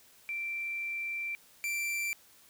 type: tone pair in turn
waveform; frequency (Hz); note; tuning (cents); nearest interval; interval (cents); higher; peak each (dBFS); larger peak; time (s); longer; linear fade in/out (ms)
sine / 45% pulse; 2349 / 2349; D7 / D7; 0 / 0; unison; 0; neither; -33 / -31; second; 0.29-1.35 / 1.64-2.13; first; 0
effects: white hiss -60 dBFS RMS until 2.49 s